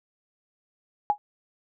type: tone with exponential decay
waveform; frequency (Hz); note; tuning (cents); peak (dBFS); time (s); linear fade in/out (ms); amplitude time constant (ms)
sine; 830.6; G#5; 0; -14; 1.1-1.18; 0; 16
effects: none